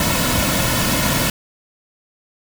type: noise with comb filter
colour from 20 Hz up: pink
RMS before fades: -18 dBFS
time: 0-1.3 s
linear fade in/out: 2 ms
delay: 2.5 ms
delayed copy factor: -0.65
effects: none